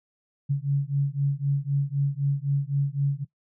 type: beating tone pair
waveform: sine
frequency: 138.59 / 142.49 Hz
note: C#3 / C#3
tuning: 0 / +48 cents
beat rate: 3.9 Hz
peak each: -25 dBFS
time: 0.49-3.25 s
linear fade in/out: 20 ms
effects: noise-tail reverb RT60 0.1 s tail -18 dB re dry